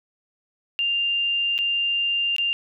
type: tone with dropouts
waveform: sine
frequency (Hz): 2794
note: F7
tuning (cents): 0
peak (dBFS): -20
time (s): 0.79-2.53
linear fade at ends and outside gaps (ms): 0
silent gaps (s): 1.58-1.588 / 2.364-2.383
effects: none